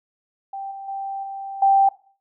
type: tone with level steps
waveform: sine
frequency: 784 Hz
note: G5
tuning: in tune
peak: -28 / -32 / -26 / -29 / -12 dBFS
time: 0.53-1.89 s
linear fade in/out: 5 ms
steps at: 0.71 / 0.88 / 1.23 / 1.62 s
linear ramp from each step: 5 ms
effects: noise-tail reverb RT60 0.4 s tail -18 dB re dry